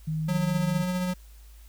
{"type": "tone", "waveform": "sine", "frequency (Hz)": 156.9, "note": "D#3", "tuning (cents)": 15, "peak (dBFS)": -26, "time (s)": [0.07, 0.84], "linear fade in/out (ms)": 10}
{"type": "tone with tremolo", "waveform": "square", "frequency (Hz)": 181.6, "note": "F#3", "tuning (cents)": -32, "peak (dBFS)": -25, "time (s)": [0.28, 1.14], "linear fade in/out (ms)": 10, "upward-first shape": "triangle", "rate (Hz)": 15, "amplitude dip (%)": 35}
{"effects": ["added 53 Hz sine -46 dBFS peak until 1.68 s", "white hiss -59 dBFS RMS until 1.68 s"]}